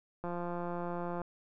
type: click train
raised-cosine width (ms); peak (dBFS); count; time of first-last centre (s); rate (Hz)
1; -25; 171; 0.24-1.217; 174
effects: none